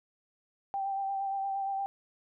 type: tone with vibrato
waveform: sine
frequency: 784 Hz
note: G5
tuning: in tune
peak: -30 dBFS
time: 0.74-1.86 s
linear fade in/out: 0 ms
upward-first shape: sine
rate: 8.6 Hz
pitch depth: 22 cents each way
effects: none